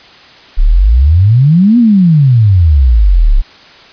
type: exponential two-way sweep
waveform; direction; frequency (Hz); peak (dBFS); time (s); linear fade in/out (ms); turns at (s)
sine; up then down; 31.41 to 246.9 to 31.41; -3; 0.57-3.42; 20; 1.78
effects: white hiss -37 dBFS RMS until 3.92 s + resampled to 11025 Hz